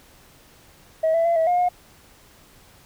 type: tone with pitch steps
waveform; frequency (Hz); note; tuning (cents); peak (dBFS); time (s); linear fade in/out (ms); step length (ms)
sine; 640 / 664 / 679 / 648 / 712 / 717; D#5 / E5 / F5 / E5 / F5 / F5; +49 / +12 / -49 / -30 / +33 / +45; -15; 1.03-1.69; 10; 110
effects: tanh soft clip ceiling -14 dBFS + pink hiss -52 dBFS RMS until 2.85 s